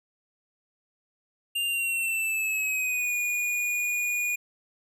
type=tone with pitch glide; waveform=square; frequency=2794 to 2446 Hz; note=F7 to D#7; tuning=0 to -30 cents; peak=-26 dBFS; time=1.55-4.36 s; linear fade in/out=10 ms; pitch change=-230 cents; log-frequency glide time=1.66-3.15 s; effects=none